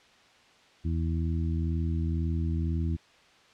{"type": "harmonic tone", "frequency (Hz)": 82, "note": "E2", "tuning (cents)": -9, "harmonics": [1, 2, 3, 4], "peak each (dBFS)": [-27, -33, -37, -39], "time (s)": [0.84, 2.97], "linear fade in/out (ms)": 20, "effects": ["white hiss -58 dBFS RMS until 3.53 s", "low-pass 4000 Hz 12 dB/octave"]}